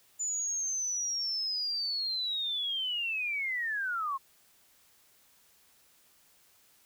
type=linear sweep; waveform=sine; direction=down; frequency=7040 to 1048 Hz; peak=-30 dBFS; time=0.19-4.18 s; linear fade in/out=20 ms; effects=white hiss -64 dBFS RMS until 6.85 s